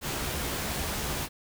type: noise with comb filter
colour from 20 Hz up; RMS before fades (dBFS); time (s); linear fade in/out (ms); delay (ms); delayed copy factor
pink; -32; 0.01-1.29; 50; 14; +0.5
effects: none